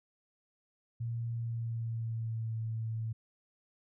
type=tone with pitch glide; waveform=sine; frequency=116.54 to 112.12 Hz; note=A#2 to A2; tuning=0 to +33 cents; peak=-33 dBFS; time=1-3.13 s; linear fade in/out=10 ms; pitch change=-67 cents; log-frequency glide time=1.32-2.55 s; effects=none